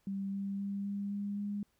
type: tone with pitch steps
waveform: sine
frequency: 196 / 197.59 / 199.2 / 200.8 / 202.4 / 204.1 Hz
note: G3 / G3 / G3 / G3 / G#3 / G#3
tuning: 0 / +14 / +28 / +42 / -44 / -30 cents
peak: -34 dBFS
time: 0.07-1.63 s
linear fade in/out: 2 ms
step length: 260 ms
effects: pink hiss -75 dBFS RMS until 1.79 s